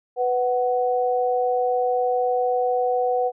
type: tone pair together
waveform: sine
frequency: 496.6 / 744 Hz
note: B4 / F#5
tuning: +9 / +9 cents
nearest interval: perfect fifth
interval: 700 cents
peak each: -21 / -22 dBFS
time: 0.16-3.32 s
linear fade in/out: 50 ms
effects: none